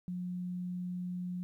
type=tone; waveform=sine; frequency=179.5 Hz; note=F3; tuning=48 cents sharp; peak=-35 dBFS; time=0.08-1.43 s; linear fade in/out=0 ms; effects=12-bit